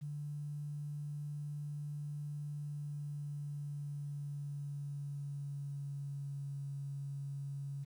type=tone with pitch glide; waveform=sine; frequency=146.83 to 139.8 Hz; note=D3 to C#3; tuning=0 to +15 cents; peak=-39 dBFS; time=0.01-7.85 s; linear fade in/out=20 ms; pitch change=-85 cents; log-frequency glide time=2.49-6.68 s; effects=11-bit